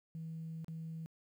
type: tone with dropouts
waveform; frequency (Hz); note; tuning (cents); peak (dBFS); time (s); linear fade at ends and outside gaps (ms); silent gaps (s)
sine; 161.9; E3; -31; -40; 0.15-1.06; 0; 0.645-0.682
effects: tanh soft clip ceiling -37 dBFS + 12-bit